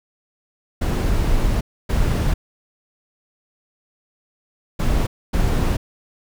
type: noise bursts at uneven times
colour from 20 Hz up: brown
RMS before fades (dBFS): -18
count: 4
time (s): 0.81-1.61 / 1.89-2.34 / 4.79-5.07 / 5.33-5.77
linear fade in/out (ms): 10
effects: none